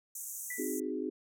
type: band-pass noise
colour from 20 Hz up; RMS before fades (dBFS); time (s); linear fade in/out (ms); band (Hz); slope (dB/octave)
pink; -42; 0.15-0.8; 5; 6100 to 16000; 96
type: tone with exponential decay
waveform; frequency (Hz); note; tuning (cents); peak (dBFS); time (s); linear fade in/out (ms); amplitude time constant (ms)
sine; 1975.5; B6; 0; -36; 0.5-0.91; 5; 88
type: chord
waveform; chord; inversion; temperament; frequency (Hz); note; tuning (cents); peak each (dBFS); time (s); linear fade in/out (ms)
sine; Ab dominant seventh; first; equal; 261.6 / 311.1 / 370 / 415.3; C4 / Eb4 / Gb4 / Ab4; 0 / 0 / 0 / 0; -38 / -38 / -39 / -39; 0.58-1.1; 10
effects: none